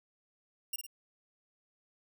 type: tone with echo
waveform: 5% pulse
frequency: 2794 Hz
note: F7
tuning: in tune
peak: -24 dBFS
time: 0.73-0.76 s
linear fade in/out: 5 ms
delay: 53 ms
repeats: 2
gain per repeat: -6 dB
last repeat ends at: 0.866 s
effects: none